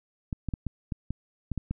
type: clicks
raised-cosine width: 5 ms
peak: -18 dBFS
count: 9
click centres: 0.328 / 0.487 / 0.538 / 0.667 / 0.922 / 1.106 / 1.517 / 1.577 / 1.71 s
effects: none